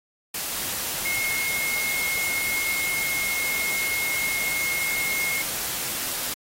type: tone in noise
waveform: sine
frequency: 2157 Hz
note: C#7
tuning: 48 cents flat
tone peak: -25 dBFS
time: 1.05-5.42 s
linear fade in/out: 5 ms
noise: white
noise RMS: -29 dBFS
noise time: 0.34-6.34 s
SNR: +1 dB
effects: AAC 48 kbps